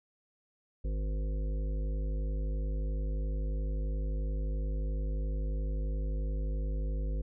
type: harmonic tone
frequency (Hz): 51.5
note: G#1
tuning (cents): -14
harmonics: 1 / 3 / 5 / 7 / 9 / 10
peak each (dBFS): -30 / -43 / -48 / -51 / -51 / -50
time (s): 0.84-7.22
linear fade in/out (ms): 10
effects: none